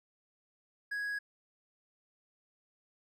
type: tone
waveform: triangle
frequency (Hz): 1661.2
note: G#6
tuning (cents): 0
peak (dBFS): -32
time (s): 0.91-1.19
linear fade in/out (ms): 10
effects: none